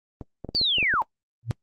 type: clicks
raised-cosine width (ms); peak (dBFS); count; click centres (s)
2; -20; 8; 0.212 / 0.447 / 0.49 / 0.549 / 0.614 / 0.784 / 0.828 / 0.939
type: linear sweep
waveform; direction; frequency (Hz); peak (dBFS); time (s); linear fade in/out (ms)
sine; down; 4699 to 830.6; -20; 0.55-1.02; 0
type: tone with exponential growth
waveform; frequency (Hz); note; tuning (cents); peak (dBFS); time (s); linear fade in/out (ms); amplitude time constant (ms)
sine; 116; A#2; -8; -17; 1.43-1.51; 0; 16
effects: noise-tail reverb RT60 0.1 s tail -24 dB re dry + Opus 24 kbps